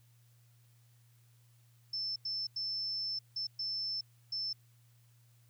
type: tone bursts at uneven times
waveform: sine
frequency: 5300 Hz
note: E8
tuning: 9 cents sharp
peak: -34 dBFS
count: 6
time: 1.93-2.16 / 2.25-2.47 / 2.56-3.19 / 3.36-3.47 / 3.59-4.01 / 4.32-4.53 s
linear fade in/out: 5 ms
effects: added 118 Hz sine -62 dBFS peak until 5.49 s + white hiss -72 dBFS RMS until 5.49 s